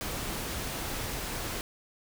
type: noise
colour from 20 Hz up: pink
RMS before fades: -35 dBFS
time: 0.01-1.61 s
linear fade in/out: 0 ms
effects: none